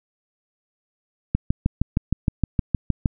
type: click train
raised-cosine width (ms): 5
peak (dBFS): -6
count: 12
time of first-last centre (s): 1.35-3.058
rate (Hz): 6.44
effects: none